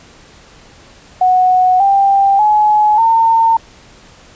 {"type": "tone with pitch steps", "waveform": "sine", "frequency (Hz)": [737, 789.9, 846.6, 907.4], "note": ["F#5", "G5", "G#5", "A#5"], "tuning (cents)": [-7, 13, 33, -47], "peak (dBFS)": -7, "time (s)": [1.21, 3.57], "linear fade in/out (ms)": 5, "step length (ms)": 590, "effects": ["pink hiss -42 dBFS RMS until 4.35 s", "resampled to 16000 Hz"]}